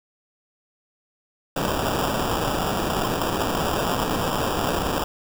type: noise with sample-and-hold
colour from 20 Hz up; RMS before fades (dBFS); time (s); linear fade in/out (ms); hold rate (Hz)
violet; -24; 1.56-5.04; 5; 2100
effects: none